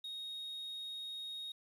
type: tone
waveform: sine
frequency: 3741 Hz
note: A#7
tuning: 5 cents sharp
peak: -39 dBFS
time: 0.04-1.52 s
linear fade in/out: 5 ms
effects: tanh soft clip ceiling -40 dBFS + 11-bit